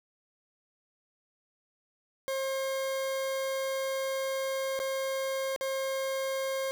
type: tone with dropouts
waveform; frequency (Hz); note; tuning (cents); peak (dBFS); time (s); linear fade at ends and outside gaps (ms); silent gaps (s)
40% pulse; 535; C5; +38; -29; 2.28-6.71; 0; 4.791-4.8 / 5.562-5.61
effects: none